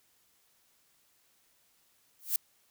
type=noise with exponential growth; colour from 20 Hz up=violet; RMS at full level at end=-24 dBFS; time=2.19-2.36 s; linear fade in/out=2 ms; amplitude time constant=36 ms; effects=white hiss -69 dBFS RMS until 2.7 s